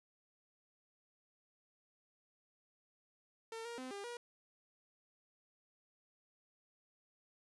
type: tone with pitch steps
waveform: sawtooth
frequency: 452.3 / 470.5 / 257.2 / 401.2 / 478.8 Hz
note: A4 / A#4 / C4 / G4 / A#4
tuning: +48 / +16 / -30 / +40 / +46 cents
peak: -40 dBFS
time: 3.52-4.17 s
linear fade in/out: 2 ms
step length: 130 ms
effects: resampled to 24000 Hz + 13-bit